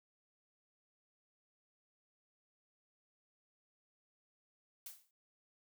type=noise with exponential decay; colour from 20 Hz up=blue; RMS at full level=-45 dBFS; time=4.86-5.11 s; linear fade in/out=2 ms; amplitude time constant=54 ms; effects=none